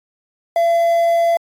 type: tone with quantisation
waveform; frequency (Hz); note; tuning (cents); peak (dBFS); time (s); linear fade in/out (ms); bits
triangle; 677; E5; +46; -10; 0.56-1.37; 2; 6
effects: AAC 48 kbps